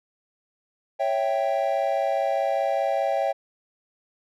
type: chord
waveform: triangle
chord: C# diminished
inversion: none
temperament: equal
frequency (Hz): 554.4 / 659.3 / 784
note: C#5 / E5 / G5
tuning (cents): 0 / 0 / 0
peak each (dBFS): -24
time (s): 0.99-3.33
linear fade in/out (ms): 20
effects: none